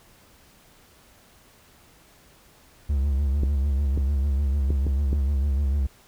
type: tone with vibrato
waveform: triangle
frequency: 69.6 Hz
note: C#2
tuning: 8 cents sharp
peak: -18 dBFS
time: 2.89-5.87 s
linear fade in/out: 10 ms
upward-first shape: sine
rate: 6.7 Hz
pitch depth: 85 cents each way
type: clicks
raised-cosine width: 3 ms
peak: -15 dBFS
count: 5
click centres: 3.434 / 3.976 / 4.705 / 4.867 / 5.13 s
effects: pink hiss -55 dBFS RMS until 6.07 s